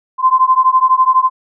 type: beating tone pair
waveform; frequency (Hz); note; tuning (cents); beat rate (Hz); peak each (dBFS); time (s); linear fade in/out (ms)
sine; 1030 / 1042; C6 / C6; -28 / -7; 12; -11; 0.18-1.3; 50
effects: none